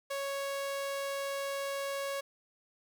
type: tone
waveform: sawtooth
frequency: 554.4 Hz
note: C#5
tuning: in tune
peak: -30 dBFS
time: 0.1-2.21 s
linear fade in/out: 10 ms
effects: none